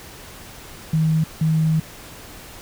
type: tone bursts at uneven times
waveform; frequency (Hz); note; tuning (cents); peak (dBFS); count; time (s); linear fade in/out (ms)
sine; 158.5; D#3; +32; -15; 2; 0.93-1.24 / 1.41-1.8; 5
effects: pink hiss -40 dBFS RMS until 2.61 s